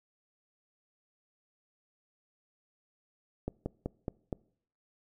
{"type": "slowing click train", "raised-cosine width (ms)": 2, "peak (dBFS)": -20, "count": 5, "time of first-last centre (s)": [3.48, 4.328], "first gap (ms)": 180, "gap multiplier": 1.11, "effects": ["noise-tail reverb RT60 0.6 s tail -24 dB re dry"]}